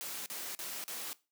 white noise bursts, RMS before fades -41 dBFS, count 4, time 0.01-1.13 s, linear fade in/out 0 ms, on 250 ms, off 40 ms, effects noise-tail reverb RT60 0.3 s tail -20 dB re dry + high-pass 200 Hz 12 dB/octave

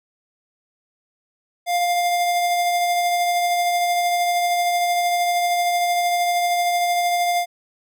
square tone with tremolo, 702 Hz, F5, 9 cents sharp, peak -17 dBFS, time 1.66-7.46 s, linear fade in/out 50 ms, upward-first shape triangle, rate 13 Hz, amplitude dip 30%, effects none

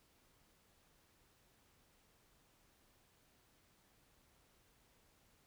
silence, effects pink hiss -72 dBFS RMS until 5.46 s

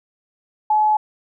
sine tone, 854 Hz, G#5, 48 cents sharp, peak -13 dBFS, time 0.7-0.97 s, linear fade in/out 5 ms, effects none

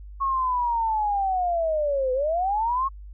sine linear two-way sweep, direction down then up, 1102 to 502 to 1102 Hz, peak -21 dBFS, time 0.2-2.89 s, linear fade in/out 20 ms, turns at 2.13 s, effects added 50 Hz sine -38 dBFS peak until 3.13 s

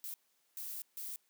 violet noise bursts at uneven times, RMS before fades -43 dBFS, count 3, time 0.04-0.14 / 0.57-0.82 / 0.97-1.16 s, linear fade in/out 0 ms, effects white hiss -75 dBFS RMS until 1.29 s + high-pass 200 Hz 12 dB/octave

